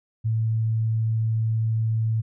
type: tone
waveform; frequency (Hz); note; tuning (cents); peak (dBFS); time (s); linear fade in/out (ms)
sine; 111.6; A2; +25; -20; 0.24-2.22; 20
effects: none